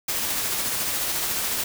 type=noise with tremolo; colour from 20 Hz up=white; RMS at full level=-25 dBFS; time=0.08-1.64 s; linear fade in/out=5 ms; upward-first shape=sine; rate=14 Hz; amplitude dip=25%; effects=none